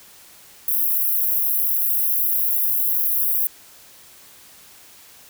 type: high-pass noise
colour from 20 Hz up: white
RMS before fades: -20 dBFS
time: 0.68-3.47 s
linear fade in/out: 2 ms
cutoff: 11000 Hz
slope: 96 dB/octave
effects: white hiss -47 dBFS RMS until 5.29 s